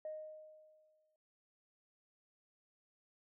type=tone with exponential decay; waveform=sine; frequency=620 Hz; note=D#5; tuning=6 cents flat; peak=-39 dBFS; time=0.05-1.16 s; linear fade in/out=2 ms; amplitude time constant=240 ms; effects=tanh soft clip ceiling -36 dBFS